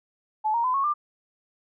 sine tone with pitch steps, 862 / 934.6 / 1013.3 / 1098.7 / 1191.2 Hz, A5 / A#5 / B5 / C#6 / D6, -36 / +4 / +44 / -16 / +24 cents, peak -21 dBFS, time 0.44-0.94 s, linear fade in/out 20 ms, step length 100 ms, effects none

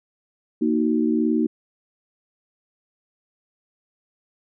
sine chord, D# minor, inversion second, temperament just, 233.3 / 311.1 / 373.4 Hz, A#3 / D#4 / F#4, +2 / 0 / +16 cents, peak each -21 / -21 / -26 dBFS, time 0.61-1.47 s, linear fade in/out 10 ms, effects none

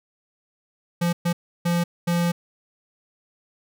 square tone bursts at uneven times, 172.4 Hz, F3, 22 cents flat, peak -20 dBFS, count 4, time 1.01-1.13 / 1.25-1.33 / 1.65-1.84 / 2.07-2.32 s, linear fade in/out 10 ms, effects none

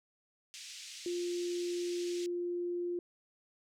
white band-pass noise, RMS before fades -48 dBFS, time 0.54-2.26 s, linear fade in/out 0 ms, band 2300 to 7000 Hz, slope 24 dB/octave
sine tone, 350.7 Hz, F4, 7 cents sharp, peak -33 dBFS, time 1.06-2.99 s, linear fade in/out 2 ms
effects none

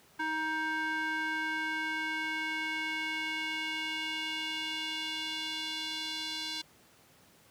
square tone with band-pass filter sweep, 314.6 Hz, D#4, 19 cents sharp, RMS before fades -35 dBFS, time 0.19-6.62 s, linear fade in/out 10 ms, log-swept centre 1400 to 4000 Hz, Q 2.4, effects pink hiss -61 dBFS RMS until 7.5 s + high-pass 100 Hz 12 dB/octave

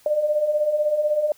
sine beating tone pair, 587.3 / 603.3 Hz, D5 / D5, 0 / +46 cents, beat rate 16 Hz, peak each -26 / -19 dBFS, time 0.06-1.32 s, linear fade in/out 2 ms, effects white hiss -55 dBFS RMS until 1.37 s

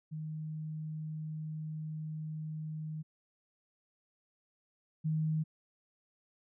sine tone pair in turn, 155.56 / 156.64 Hz, D#3 / D#3, 0 / +12 cents, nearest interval unison, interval 12 cents, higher second, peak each -37 / -29 dBFS, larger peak second, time 0.11-3.03 / 5.04-5.44 s, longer first, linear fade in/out 20 ms, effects none

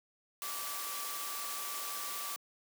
sine tone in noise, 1160 Hz, D6, 22 cents flat, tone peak -44 dBFS, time 0.42-2.36 s, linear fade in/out 0 ms, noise white, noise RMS -40 dBFS, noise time 0.42-2.36 s, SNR -7 dB, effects high-pass 400 Hz 12 dB/octave

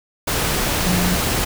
sine tone in noise, 180 Hz, F#3, 47 cents flat, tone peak -18 dBFS, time 0.86-1.15 s, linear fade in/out 10 ms, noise pink, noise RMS -20 dBFS, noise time 0.27-1.45 s, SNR -1 dB, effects none

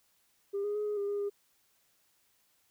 sine tone with pitch steps, 400 / 413.1 / 419.9 / 417.3 / 402.7 / 407.8 / 405.2 Hz, G4 / G#4 / G#4 / G#4 / G4 / G#4 / G#4, +35 / -9 / +19 / +8 / +47 / -32 / -43 cents, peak -29 dBFS, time 0.53-1.3 s, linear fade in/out 20 ms, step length 110 ms, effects tanh soft clip ceiling -28 dBFS + white hiss -71 dBFS RMS until 2.7 s

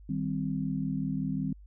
sine chord, C minor, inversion first, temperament equal, 155.56 / 196 / 261.6 Hz, Eb3 / G3 / C4, 0 / 0 / 0 cents, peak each -33 dBFS, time 0.09-1.53 s, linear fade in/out 5 ms, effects added 50 Hz sine -48 dBFS peak until 1.66 s

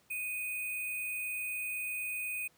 sine tone with sample-and-hold, 2489 Hz, D#7, in tune, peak -34 dBFS, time 0.1-2.48 s, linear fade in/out 10 ms, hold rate 11025 Hz, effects pink hiss -67 dBFS RMS until 2.57 s + high-pass 100 Hz 12 dB/octave

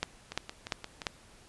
two click trains, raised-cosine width 0.2 ms, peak -21 / -12 dBFS, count 5 / 4, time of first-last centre 0.32-1.018 / 0.03-1.068 s, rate 5.73 / 2.89 Hz, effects pink hiss -57 dBFS RMS until 1.48 s + resampled to 24000 Hz

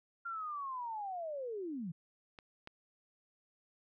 sine linear sweep, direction down, 1396.9 to 151.4 Hz, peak -38 dBFS, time 0.25-1.92 s, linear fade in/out 10 ms
clicks, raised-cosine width 0.3 ms, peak -34 / -31 dBFS, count 2, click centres 2.388 / 2.674 s
effects none

